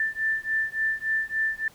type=beating tone pair; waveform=sine; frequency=1770 / 1773.5 Hz; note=A6 / A6; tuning=+10 / +13 cents; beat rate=3.5 Hz; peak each=-27 / -27 dBFS; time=0-1.68 s; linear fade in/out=2 ms; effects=pink hiss -54 dBFS RMS until 1.74 s